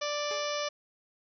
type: harmonic tone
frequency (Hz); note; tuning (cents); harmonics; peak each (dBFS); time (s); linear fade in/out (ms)
588; D5; +2; 1 / 2 / 3 / 4 / 5 / 6 / 7 / 8 / 9 / 10; -33 / -37 / -43 / -41 / -42 / -43 / -46 / -46 / -42 / -43; 0.01-0.69; 10
type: tone with exponential decay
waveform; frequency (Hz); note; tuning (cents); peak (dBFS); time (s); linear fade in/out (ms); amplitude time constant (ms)
sawtooth; 421.8; G#4; +27; -34; 0.31-0.59; 0; 59
effects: resampled to 16000 Hz